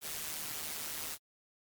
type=noise with amplitude modulation; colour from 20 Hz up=white; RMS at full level=-37 dBFS; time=0.01-1.18 s; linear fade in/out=50 ms; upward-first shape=sine; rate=152 Hz; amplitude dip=65%; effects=MP3 96 kbps